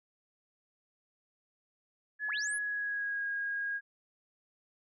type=tone with pitch glide; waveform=sine; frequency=1700 to 1635.5 Hz; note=G#6 to G#6; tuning=+40 to -27 cents; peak=-32 dBFS; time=2.19-3.81 s; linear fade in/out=50 ms; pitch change=-67 cents; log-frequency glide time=2.32-3.26 s
type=linear sweep; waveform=sine; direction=up; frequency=541 to 11230 Hz; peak=-37 dBFS; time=2.28-2.59 s; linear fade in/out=20 ms
effects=none